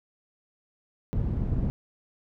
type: low-pass noise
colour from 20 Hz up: white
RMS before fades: -27 dBFS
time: 1.13-1.7 s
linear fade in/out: 0 ms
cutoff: 120 Hz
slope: 12 dB/octave
effects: none